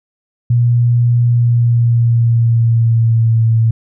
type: tone with pitch glide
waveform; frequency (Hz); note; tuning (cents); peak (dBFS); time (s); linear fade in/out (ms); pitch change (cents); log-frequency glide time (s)
sine; 119.9 to 113.3; A#2 to A#2; +49 to -49; -8; 0.5-3.71; 5; -98; 1.24-3.43
effects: none